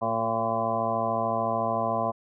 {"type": "harmonic tone with a mistuned harmonic", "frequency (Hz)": 113.6, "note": "A#2", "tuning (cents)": -44, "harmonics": [1, 2, 3, 4, 5, 6, 7, 9, 10], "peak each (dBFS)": [-37, -34, -40, -37, -32, -28, -34, -30, -38], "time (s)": [0.01, 2.12], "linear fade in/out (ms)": 20, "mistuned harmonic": 3, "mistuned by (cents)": 30, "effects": []}